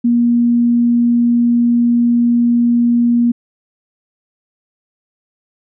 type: tone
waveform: sine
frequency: 237.9 Hz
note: A#3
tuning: 35 cents sharp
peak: -9 dBFS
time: 0.04-3.32 s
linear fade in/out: 10 ms
effects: none